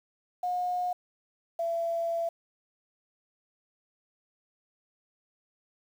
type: tone pair in turn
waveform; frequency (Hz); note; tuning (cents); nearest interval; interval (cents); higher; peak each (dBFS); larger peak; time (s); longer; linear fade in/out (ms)
sine; 720 / 672.2; F#5 / E5; -47 / +34; minor second; 119; first; -27; neither; 0.43-0.93 / 1.59-2.29; second; 5
effects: 9-bit